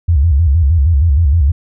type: tone with vibrato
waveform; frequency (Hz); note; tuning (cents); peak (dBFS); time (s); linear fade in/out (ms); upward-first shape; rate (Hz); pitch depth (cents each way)
sine; 76.3; D#2; -33; -7; 0.08-1.52; 10; square; 6.4; 180
effects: none